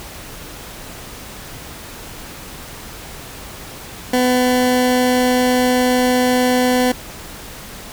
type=tone; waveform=20% pulse; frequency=250.8 Hz; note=B3; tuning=27 cents sharp; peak=-8 dBFS; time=4.13-6.92 s; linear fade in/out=5 ms; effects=pink hiss -34 dBFS RMS until 7.92 s